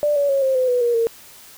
sine tone with pitch steps, 590 / 569.2 / 549.2 / 529.9 / 511.3 / 493.3 / 475.9 / 459.2 Hz, D5 / C#5 / C#5 / C5 / C5 / B4 / A#4 / A#4, +8 / +46 / -16 / +22 / -40 / -2 / +36 / -26 cents, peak -15 dBFS, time 0.03-1.07 s, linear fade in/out 0 ms, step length 130 ms, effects white hiss -44 dBFS RMS until 1.57 s

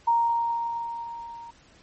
sine tone with level ramp, 932.3 Hz, A#5, in tune, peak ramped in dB -17 to -39 dBFS, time 0.07-1.51 s, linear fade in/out 10 ms, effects pink hiss -56 dBFS RMS until 1.82 s + MP3 32 kbps

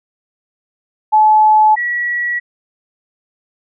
sine tone pair in turn, 860 / 1930.6 Hz, A5 / B6, -40 / -40 cents, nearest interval octave + major second, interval 1400 cents, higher second, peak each -6 / -15 dBFS, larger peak first, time 1.12-1.76 / 1.76-2.4 s, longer neither, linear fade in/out 20 ms, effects none

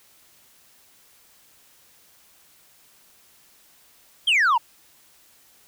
sine exponential sweep, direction down, 3322 to 880 Hz, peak -13 dBFS, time 4.27-4.58 s, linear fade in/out 10 ms, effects tanh soft clip ceiling -15 dBFS + white hiss -56 dBFS RMS until 5.67 s

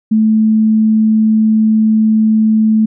sine tone, 218.3 Hz, A3, 13 cents flat, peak -7 dBFS, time 0.11-2.86 s, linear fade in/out 10 ms, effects none

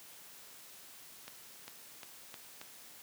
accelerating click train, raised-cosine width 0.2 ms, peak -28 dBFS, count 5, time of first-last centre 1.28-2.614 s, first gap 400 ms, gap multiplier 0.88, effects white hiss -54 dBFS RMS until 3.02 s + high-pass 100 Hz 12 dB/octave

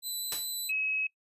10% pulse tone with vibrato, 3998 Hz, B7, 20 cents sharp, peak -26 dBFS, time 0.02-0.72 s, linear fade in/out 50 ms, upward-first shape sine, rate 4.8 Hz, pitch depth 10 cents each way
white noise with exponential decay, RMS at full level -32 dBFS, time 0.32-0.52 s, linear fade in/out 1 ms, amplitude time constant 42 ms
sine tone, 2560 Hz, D#7, 49 cents sharp, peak -28 dBFS, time 0.69-1.07 s, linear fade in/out 5 ms
effects noise-tail reverb RT60 0.1 s tail -23 dB re dry + resampled to 32000 Hz

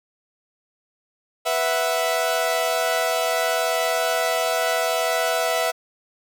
sawtooth chord, B suspended fourth, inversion none, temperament equal, 493.9 / 659.3 / 740 Hz, B4 / E5 / F#5, 0 / 0 / 0 cents, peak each -23 / -18 / -23 dBFS, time 1.45-5.72 s, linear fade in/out 20 ms, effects none

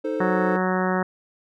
triangle chord, A diminished, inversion second, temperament equal, 311.1 / 440 / 523.3 Hz, Eb4 / A4 / C5, 0 / 0 / 0 cents, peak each -26 dBFS, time 0.04-0.57 s, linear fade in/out 10 ms
harmonic tone, 185 Hz, F#3, in tune, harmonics 1 / 2 / 3 / 4 / 5 / 6 / 7 / 8 / 9 / 10, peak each -24 / -27 / -29 / -30 / -31 / -32 / -32 / -33 / -34 / -34 dBFS, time 0.2-1.03 s, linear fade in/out 5 ms
effects none

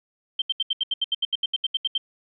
sine tone bursts, 3136 Hz, G7, in tune, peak -20 dBFS, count 16, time 0.39-1.979 s, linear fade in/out 5 ms, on 29 ms, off 75 ms, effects none

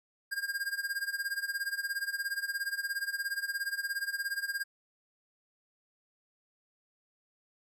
square tone with tremolo, 1612 Hz, G6, 48 cents sharp, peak -30 dBFS, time 0.31-4.64 s, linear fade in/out 20 ms, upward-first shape sine, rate 17 Hz, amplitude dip 85%, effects none

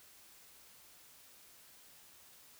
silence, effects white hiss -60 dBFS RMS until 2.59 s

